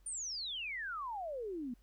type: exponential sweep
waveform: sine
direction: down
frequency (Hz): 9397 to 230.8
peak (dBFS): -38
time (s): 0.06-1.74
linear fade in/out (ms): 5
effects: added 46 Hz sine -62 dBFS peak until 1.82 s + pink hiss -75 dBFS RMS until 1.82 s